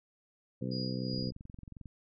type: harmonic tone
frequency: 63.4 Hz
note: B1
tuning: 46 cents sharp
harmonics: 2 / 3 / 4 / 5 / 6 / 7 / 8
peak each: -37 / -37 / -39 / -45 / -46 / -49 / -44 dBFS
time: 0.61-1.31 s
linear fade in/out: 10 ms
type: tone with tremolo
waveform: sine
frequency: 4880 Hz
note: D#8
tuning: 34 cents flat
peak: -38 dBFS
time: 0.71-1.31 s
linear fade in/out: 10 ms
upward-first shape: sine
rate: 2.7 Hz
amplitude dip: 70%
type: click train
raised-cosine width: 5 ms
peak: -34 dBFS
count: 17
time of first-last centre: 1.14-1.857 s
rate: 22.3 Hz
effects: MP3 32 kbps